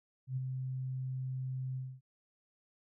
sine tone with ADSR envelope, 130 Hz, C3, 11 cents flat, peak -31 dBFS, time 0.27-2.01 s, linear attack 96 ms, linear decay 23 ms, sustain -4 dB, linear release 250 ms, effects none

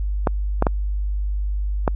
clicks, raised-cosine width 1 ms, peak -3 dBFS, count 4, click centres 0.272 / 0.624 / 0.668 / 1.878 s, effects added 50 Hz sine -20 dBFS peak until 1.95 s

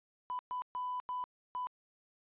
sine tone bursts at uneven times, 997 Hz, B5, 16 cents sharp, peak -34 dBFS, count 5, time 0.3-0.39 / 0.51-0.62 / 0.75-1 / 1.09-1.24 / 1.55-1.67 s, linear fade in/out 0 ms, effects tanh soft clip ceiling -31 dBFS + resampled to 8000 Hz

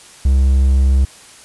triangle tone, 66.7 Hz, C2, 34 cents sharp, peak -7 dBFS, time 0.25-1.05 s, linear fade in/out 5 ms, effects white hiss -41 dBFS RMS until 1.44 s + resampled to 24000 Hz

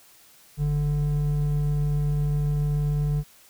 triangle tone pair together, 46.42 / 146.83 Hz, F#1 / D3, +6 / 0 cents, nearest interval octave + minor sixth, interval 1994 cents, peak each -26 / -20 dBFS, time 0.57-3.24 s, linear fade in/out 50 ms, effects white hiss -54 dBFS RMS until 3.49 s

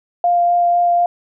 sine tone with vibrato, 698.5 Hz, F5, in tune, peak -11 dBFS, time 0.24-1.06 s, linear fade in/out 2 ms, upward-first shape sine, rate 4 Hz, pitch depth 8 cents each way, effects none

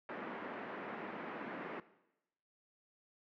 pink band-pass noise, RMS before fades -45 dBFS, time 0.09-1.8 s, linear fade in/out 2 ms, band 210 to 2100 Hz, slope 24 dB/octave, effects noise-tail reverb RT60 0.9 s tail -17 dB re dry

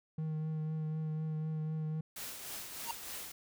triangle tone with vibrato, 156.4 Hz, D#3, 9 cents sharp, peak -32 dBFS, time 0.18-2.01 s, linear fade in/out 5 ms, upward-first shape triangle, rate 4 Hz, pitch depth 19 cents each way
white noise with tremolo, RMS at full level -42 dBFS, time 2.16-3.32 s, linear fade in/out 5 ms, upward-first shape triangle, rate 3.3 Hz, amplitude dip 50%
square tone with exponential growth, 932.3 Hz, A#5, in tune, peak -32 dBFS, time 2.82-2.91 s, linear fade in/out 2 ms, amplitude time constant 18 ms
effects none

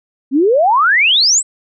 sine exponential sweep, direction up, 251.7 to 8220 Hz, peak -8 dBFS, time 0.31-1.43 s, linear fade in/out 50 ms, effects none

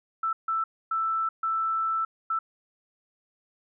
sine tone bursts at uneven times, 1324 Hz, E6, 7 cents sharp, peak -24 dBFS, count 5, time 0.23-0.33 / 0.48-0.64 / 0.91-1.29 / 1.43-2.05 / 2.3-2.39 s, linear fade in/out 5 ms, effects none

